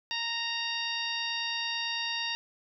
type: harmonic tone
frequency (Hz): 929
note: A#5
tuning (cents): -6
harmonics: 1 / 2 / 3 / 4 / 5 / 6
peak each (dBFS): -40 / -37 / -35 / -36 / -38 / -42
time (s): 0.11-2.35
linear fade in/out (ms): 0
effects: none